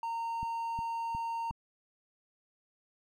triangle tone, 920 Hz, A#5, 23 cents flat, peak -31 dBFS, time 0.03-1.51 s, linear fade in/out 2 ms
click train, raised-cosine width 5 ms, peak -30 dBFS, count 4, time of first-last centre 0.43-1.509 s, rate 2.78 Hz
effects none

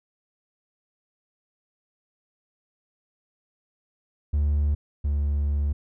triangle tone pair in turn, 73.42 / 72.33 Hz, D2 / D2, 0 / -26 cents, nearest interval unison, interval 26 cents, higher first, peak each -17 / -19 dBFS, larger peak first, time 4.33-4.75 / 5.04-5.73 s, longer second, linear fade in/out 10 ms, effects tanh soft clip ceiling -13 dBFS

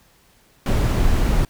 brown noise, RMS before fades -17 dBFS, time 0.66-1.45 s, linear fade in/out 2 ms, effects pink hiss -56 dBFS RMS until 1.49 s

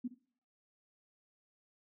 sine tone with echo, 246.9 Hz, B3, in tune, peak -34 dBFS, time 0.04-0.08 s, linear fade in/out 10 ms, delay 66 ms, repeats 1, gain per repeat -15 dB, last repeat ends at 0.146 s, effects noise-tail reverb RT60 0.5 s tail -19 dB re dry

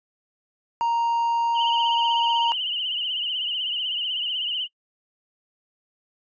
triangle tone, 932.3 Hz, A#5, in tune, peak -18 dBFS, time 0.81-2.52 s, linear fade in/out 0 ms
sine tone with vibrato, 2960 Hz, F#7, in tune, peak -24 dBFS, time 1.54-4.68 s, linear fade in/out 50 ms, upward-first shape triangle, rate 16 Hz, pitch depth 99 cents each way
effects noise-tail reverb RT60 0.1 s tail -22 dB re dry + resampled to 16000 Hz

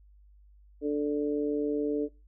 harmonic tone, 146.83 Hz, D3, in tune, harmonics 2 / 3 / 4, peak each -29 / -29 / -39 dBFS, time 0.81-2.09 s, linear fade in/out 50 ms, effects noise-tail reverb RT60 0.3 s tail -23 dB re dry + added 50 Hz sine -54 dBFS peak until 2.27 s

